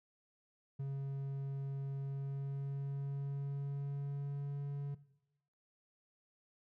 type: tone with pitch glide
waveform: triangle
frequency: 137.6 to 141.71 Hz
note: C#3 to C#3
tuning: -12 to +39 cents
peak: -35 dBFS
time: 0.79-4.95 s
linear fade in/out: 10 ms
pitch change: +51 cents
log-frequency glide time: 1.99-4.59 s
effects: noise-tail reverb RT60 0.9 s tail -18 dB re dry